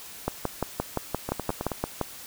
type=two click trains; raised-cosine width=1 ms; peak=-15 / -11 dBFS; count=5 / 11; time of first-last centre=1.29-1.717 / 0.28-2.013 s; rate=9.36 / 5.77 Hz; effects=white hiss -43 dBFS RMS until 2.26 s